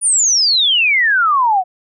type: exponential sweep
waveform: sine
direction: down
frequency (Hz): 9800 to 710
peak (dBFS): -10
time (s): 0.01-1.64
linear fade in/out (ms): 50
effects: none